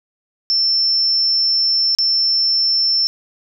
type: tone with dropouts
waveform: sine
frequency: 5360 Hz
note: E8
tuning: 28 cents sharp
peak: -13 dBFS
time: 0.5-3.07 s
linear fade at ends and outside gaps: 0 ms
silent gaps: 1.95-1.986 s
effects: none